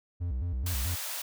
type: tone with vibrato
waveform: triangle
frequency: 74.2 Hz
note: D2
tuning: 18 cents sharp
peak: -27 dBFS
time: 0.2-0.96 s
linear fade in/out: 20 ms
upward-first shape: square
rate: 4.6 Hz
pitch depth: 280 cents each way
type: high-pass noise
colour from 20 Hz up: white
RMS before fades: -36 dBFS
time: 0.66-1.22 s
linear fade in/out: 5 ms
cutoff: 530 Hz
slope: 48 dB/octave
effects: none